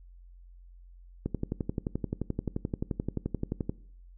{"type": "click train", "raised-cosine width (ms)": 3, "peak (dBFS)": -17, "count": 29, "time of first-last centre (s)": [1.26, 3.695], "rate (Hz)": 11.5, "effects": ["noise-tail reverb RT60 0.6 s tail -21 dB re dry", "added 44 Hz sine -49 dBFS peak until 4.17 s"]}